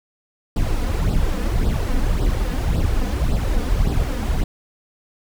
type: noise with flanger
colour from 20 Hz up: brown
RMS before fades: -19 dBFS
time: 0.56-4.44 s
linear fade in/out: 5 ms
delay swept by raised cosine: 0.22 to 4.12 ms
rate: 1.8 Hz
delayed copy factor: +0.7
effects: none